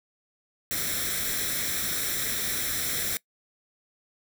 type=noise with comb filter; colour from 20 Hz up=white; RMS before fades=-29 dBFS; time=0.71-3.17 s; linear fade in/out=0 ms; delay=0.53 ms; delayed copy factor=+0.7; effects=noise-tail reverb RT60 0.1 s tail -22 dB re dry